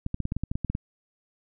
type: clicks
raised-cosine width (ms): 5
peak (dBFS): -16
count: 12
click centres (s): 0.064 / 0.144 / 0.203 / 0.254 / 0.321 / 0.366 / 0.436 / 0.515 / 0.555 / 0.647 / 0.7 / 0.751
effects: none